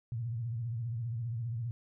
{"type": "tone with vibrato", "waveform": "sine", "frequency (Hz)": 116.54, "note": "A#2", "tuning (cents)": 0, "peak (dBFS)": -33, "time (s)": [0.12, 1.71], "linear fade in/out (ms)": 0, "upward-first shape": "sine", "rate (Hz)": 15, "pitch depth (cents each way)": 110, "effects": []}